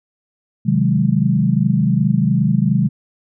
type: chord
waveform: sine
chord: Ab dominant seventh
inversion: first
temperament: equal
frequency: 130.81 / 155.56 / 185 / 207.7 Hz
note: C3 / Eb3 / Gb3 / Ab3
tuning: 0 / 0 / 0 / 0 cents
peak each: -18 dBFS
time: 0.65-2.89 s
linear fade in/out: 20 ms
effects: none